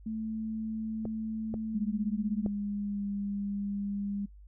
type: tone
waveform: sine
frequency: 220 Hz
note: A3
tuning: in tune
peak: -32 dBFS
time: 0.06-2.47 s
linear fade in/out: 5 ms
type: clicks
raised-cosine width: 2 ms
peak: -22 dBFS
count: 3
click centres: 1.054 / 1.541 / 2.462 s
type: tone with pitch glide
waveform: sine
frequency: 204 to 201.3 Hz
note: G#3 to G3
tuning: -31 to +46 cents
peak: -31 dBFS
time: 1.74-4.26 s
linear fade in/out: 10 ms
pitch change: -23 cents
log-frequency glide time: 2.84-3.05 s
effects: noise-tail reverb RT60 0.1 s tail -23 dB re dry + added 50 Hz sine -49 dBFS peak until 4.47 s